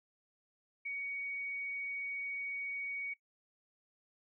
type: tone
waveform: sine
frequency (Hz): 2243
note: C#7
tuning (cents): +20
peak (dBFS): -37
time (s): 0.85-3.14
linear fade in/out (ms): 10
effects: noise-tail reverb RT60 0.1 s tail -17 dB re dry